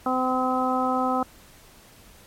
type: harmonic tone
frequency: 256.5 Hz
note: C4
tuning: 34 cents flat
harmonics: 1 / 2 / 3 / 4 / 5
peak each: -26 / -29 / -26 / -30 / -27 dBFS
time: 0.06-1.23 s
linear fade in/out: 2 ms
effects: pink hiss -51 dBFS RMS until 2.26 s + MP3 64 kbps